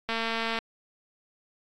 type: click train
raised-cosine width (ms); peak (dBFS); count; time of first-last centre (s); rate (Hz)
0.3; -14; 114; 0.09-0.588; 227
effects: AAC 64 kbps